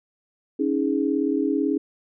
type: chord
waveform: sine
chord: C# suspended second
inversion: none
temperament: equal with one note detuned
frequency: 277.2 / 315.3 / 415.3 Hz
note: C#4 / D#4 / G#4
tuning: 0 / +23 / 0 cents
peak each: -23 / -24 / -26 dBFS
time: 0.59-1.78 s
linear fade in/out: 10 ms
effects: none